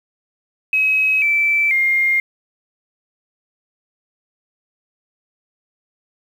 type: tone with pitch steps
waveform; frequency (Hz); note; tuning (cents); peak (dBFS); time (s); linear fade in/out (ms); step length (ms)
sine; 2550 / 2325 / 2120; D#7 / D7 / C7; +42 / -18 / +22; -13; 0.73-2.2; 2; 490
effects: 7-bit